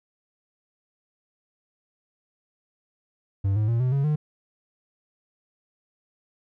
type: tone with pitch steps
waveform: triangle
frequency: 98.1 / 106.98 / 116.66 / 127.22 / 138.73 / 151.29 Hz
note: G2 / A2 / A#2 / C3 / C#3 / D#3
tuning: +2 / -48 / +2 / -48 / +2 / -48 cents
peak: -18 dBFS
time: 3.44-4.16 s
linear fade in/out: 10 ms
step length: 120 ms
effects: none